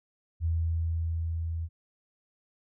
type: tone with level ramp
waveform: sine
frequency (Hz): 82.41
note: E2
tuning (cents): 0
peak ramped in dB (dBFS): -24 to -30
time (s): 0.4-1.69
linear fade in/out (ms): 50
effects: none